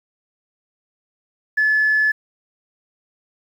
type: tone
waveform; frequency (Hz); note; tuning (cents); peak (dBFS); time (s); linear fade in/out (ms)
sine; 1725; A6; -35; -13; 1.57-2.12; 10
effects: tanh soft clip ceiling -9 dBFS + 8-bit